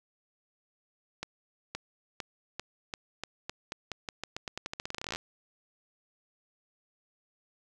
accelerating click train, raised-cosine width 0.2 ms, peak -18 dBFS, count 30, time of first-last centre 1.23-5.16 s, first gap 520 ms, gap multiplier 0.87, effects none

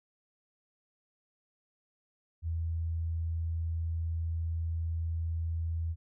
sine tone, 82.41 Hz, E2, in tune, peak -30 dBFS, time 2.42-5.96 s, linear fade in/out 50 ms, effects none

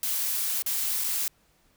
blue noise with dropouts, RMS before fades -28 dBFS, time 0.03-1.28 s, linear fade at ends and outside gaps 1 ms, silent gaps 0.622-0.662 / 1.038-1.042 s, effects pink hiss -65 dBFS RMS until 1.76 s

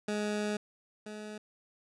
20% pulse tone pair in turn, 209.4 / 212 Hz, G#3 / G#3, +15 / +36 cents, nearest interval unison, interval 21 cents, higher second, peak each -26 / -36 dBFS, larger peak first, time 0.08-0.57 / 1.06-1.38 s, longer first, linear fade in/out 5 ms, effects resampled to 22050 Hz

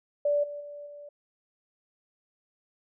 sine tone with level steps, 582 Hz, D5, 16 cents flat, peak -22 / -35 / -39 / -42 dBFS, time 0.25-1.09 s, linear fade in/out 5 ms, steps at 0.43 / 0.6 / 0.86 s, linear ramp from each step 10 ms, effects none

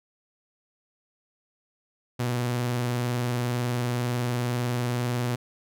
sawtooth tone with vibrato, 122 Hz, B2, 21 cents flat, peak -21 dBFS, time 2.19-5.36 s, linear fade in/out 10 ms, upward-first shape sine, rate 20 Hz, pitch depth 53 cents each way, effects none

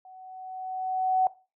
sine tone with level ramp, 749 Hz, F#5, 21 cents sharp, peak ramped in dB -46 to -18 dBFS, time 0.05-1.27 s, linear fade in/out 2 ms, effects noise-tail reverb RT60 0.3 s tail -18 dB re dry

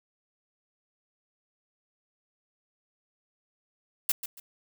blue noise with echo, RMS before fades -24 dBFS, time 4.09-4.12 s, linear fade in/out 5 ms, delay 140 ms, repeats 2, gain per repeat -11 dB, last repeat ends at 4.4 s, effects none

